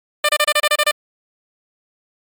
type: tone bursts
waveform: 10% pulse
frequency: 597 Hz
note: D5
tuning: 28 cents sharp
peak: -4 dBFS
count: 9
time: 0.24-0.913 s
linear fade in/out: 5 ms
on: 49 ms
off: 29 ms
effects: MP3 96 kbps